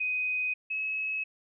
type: tone pair in turn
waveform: sine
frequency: 2504 / 2573 Hz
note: D#7 / E7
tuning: +10 / -43 cents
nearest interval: unison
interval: 47 cents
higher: second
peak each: -27 / -29 dBFS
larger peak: first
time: 0-0.54 / 0.7-1.24 s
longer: neither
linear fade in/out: 10 ms
effects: none